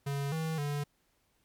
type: tone with pitch steps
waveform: square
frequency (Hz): 140.4 / 160.3 / 145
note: C#3 / E3 / D3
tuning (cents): +22 / -48 / -22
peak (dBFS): -32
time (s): 0.06-0.84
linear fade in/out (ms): 10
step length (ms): 260
effects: pink hiss -73 dBFS RMS until 1.44 s + MP3 96 kbps